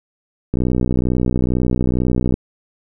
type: click train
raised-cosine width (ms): 3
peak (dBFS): -5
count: 113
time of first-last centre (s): 0.54-2.341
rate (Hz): 62.2
effects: none